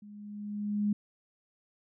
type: tone with level ramp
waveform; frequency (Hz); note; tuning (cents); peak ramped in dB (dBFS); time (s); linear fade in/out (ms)
sine; 207.1; G#3; -5; -47 to -24; 0.02-0.93; 5
effects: none